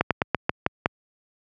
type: slowing click train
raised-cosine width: 0.5 ms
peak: -4 dBFS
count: 7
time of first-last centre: 0.01-0.859 s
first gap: 97 ms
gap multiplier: 1.15
effects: high-pass 80 Hz 12 dB/octave